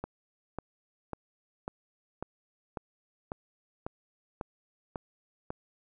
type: click train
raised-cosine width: 1 ms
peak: -21 dBFS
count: 11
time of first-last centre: 0.04-5.504 s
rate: 1.83 Hz
effects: none